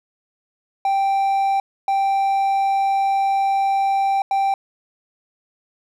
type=tone bursts at uneven times; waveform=triangle; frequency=784 Hz; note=G5; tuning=in tune; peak=-14 dBFS; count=3; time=0.85-1.6 / 1.88-4.22 / 4.31-4.54 s; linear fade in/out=2 ms; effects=none